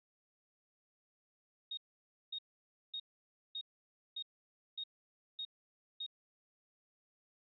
sine tone bursts, 3729 Hz, A#7, in tune, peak -39 dBFS, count 8, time 1.71-6.064 s, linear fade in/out 5 ms, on 63 ms, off 550 ms, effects none

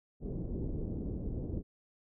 pink low-pass noise, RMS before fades -37 dBFS, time 0.2-1.63 s, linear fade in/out 50 ms, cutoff 410 Hz, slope 24 dB/octave, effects none

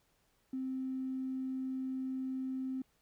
triangle tone, 261.6 Hz, C4, in tune, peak -31 dBFS, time 0.53-2.82 s, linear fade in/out 5 ms, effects tanh soft clip ceiling -33 dBFS + pink hiss -74 dBFS RMS until 3.01 s

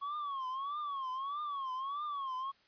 triangle tone with vibrato, 1108.7 Hz, C#6, in tune, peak -34 dBFS, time 0.01-2.52 s, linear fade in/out 20 ms, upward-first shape triangle, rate 1.6 Hz, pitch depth 160 cents each way, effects white hiss -68 dBFS RMS until 2.67 s + resampled to 11025 Hz

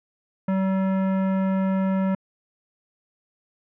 sine tone with hard clipping, 191 Hz, G3, 45 cents flat, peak -22 dBFS, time 0.48-2.15 s, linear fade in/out 5 ms, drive 17 dB, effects low-pass 2000 Hz 12 dB/octave

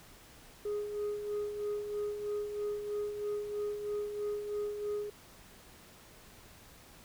sine tone with tremolo, 415.3 Hz, G#4, in tune, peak -29 dBFS, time 0.65-5.1 s, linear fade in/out 5 ms, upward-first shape sine, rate 3.1 Hz, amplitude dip 60%, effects tanh soft clip ceiling -31 dBFS + pink hiss -56 dBFS RMS until 7.04 s

